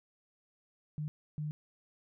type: tone bursts at uneven times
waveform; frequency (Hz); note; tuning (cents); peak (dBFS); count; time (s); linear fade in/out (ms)
sine; 151.1; D3; +50; -34; 2; 0.98-1.08 / 1.38-1.51; 0
effects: none